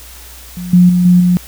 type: tone with level steps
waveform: sine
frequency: 178.6 Hz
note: F3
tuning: 39 cents sharp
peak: -21 / -3 / -8 / -4 / -7 dBFS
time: 0.57-1.37 s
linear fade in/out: 0 ms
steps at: 0.73 / 0.89 / 1.05 / 1.2 s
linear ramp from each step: 5 ms
effects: added 60 Hz sine -36 dBFS peak until 1.47 s + white hiss -36 dBFS RMS until 1.47 s